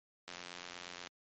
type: click train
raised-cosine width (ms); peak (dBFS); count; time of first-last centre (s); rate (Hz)
0.2; -27; 71; 0.28-1.072; 88.4
effects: high-pass 150 Hz 12 dB/octave + MP3 32 kbps